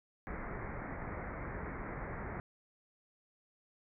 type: low-pass noise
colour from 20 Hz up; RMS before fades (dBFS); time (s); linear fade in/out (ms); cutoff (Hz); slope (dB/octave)
pink; -42; 0.27-2.4; 0; 2200; 96
effects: none